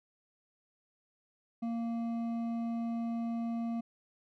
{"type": "tone with hard clipping", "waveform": "triangle", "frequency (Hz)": 231.6, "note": "A#3", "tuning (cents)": -11, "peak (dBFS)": -34, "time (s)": [1.62, 3.81], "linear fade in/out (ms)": 10, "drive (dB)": 11, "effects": []}